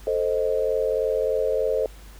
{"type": "chord", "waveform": "sine", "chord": "A diminished", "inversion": "none", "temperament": "equal", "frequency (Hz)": [440, 523.3, 622.3], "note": ["A4", "C5", "Eb5"], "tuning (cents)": [0, 0, 0], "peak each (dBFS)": [-24, -24, -27], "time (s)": [0.07, 1.86], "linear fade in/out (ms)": 2, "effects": ["added 50 Hz sine -42 dBFS peak until 2.19 s", "pink hiss -50 dBFS RMS until 2.19 s"]}